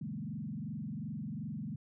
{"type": "tone with frequency modulation", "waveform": "sine", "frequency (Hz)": 182.9, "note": "F#3", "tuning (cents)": -20, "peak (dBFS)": -37, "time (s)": [0.01, 1.76], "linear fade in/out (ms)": 5, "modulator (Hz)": 22.7, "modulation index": 2.4, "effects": []}